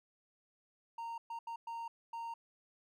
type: tone bursts at uneven times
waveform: triangle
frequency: 924 Hz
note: A#5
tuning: 16 cents flat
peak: -38 dBFS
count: 5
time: 0.98-1.18 / 1.3-1.39 / 1.47-1.56 / 1.67-1.88 / 2.13-2.34 s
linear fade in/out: 5 ms
effects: none